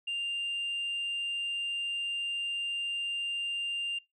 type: tone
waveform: sine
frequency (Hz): 2794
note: F7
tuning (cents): 0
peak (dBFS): -29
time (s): 0.07-3.99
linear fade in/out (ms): 10
effects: noise-tail reverb RT60 0.2 s tail -24 dB re dry + tanh soft clip ceiling -29 dBFS